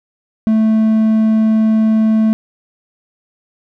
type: tone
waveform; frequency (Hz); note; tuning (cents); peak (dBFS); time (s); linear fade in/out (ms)
triangle; 219.5; A3; -4; -7; 0.47-2.33; 0
effects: none